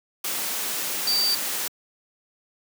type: tone in noise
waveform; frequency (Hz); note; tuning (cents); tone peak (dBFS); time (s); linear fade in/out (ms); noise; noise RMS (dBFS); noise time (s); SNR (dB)
sine; 4635; D8; -24; -20; 1.07-1.35; 5; white; -28; 0.24-1.68; +5
effects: high-pass 200 Hz 12 dB/octave